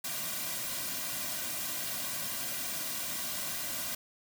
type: noise with comb filter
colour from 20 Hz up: white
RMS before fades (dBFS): -36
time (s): 0.04-3.95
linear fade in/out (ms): 5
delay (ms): 2.3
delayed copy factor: -0.75
effects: none